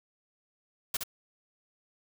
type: noise with echo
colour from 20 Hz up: white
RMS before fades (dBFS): -30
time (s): 0.94-0.97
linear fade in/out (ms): 5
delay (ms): 66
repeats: 1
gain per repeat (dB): -5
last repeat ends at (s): 1.036
effects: none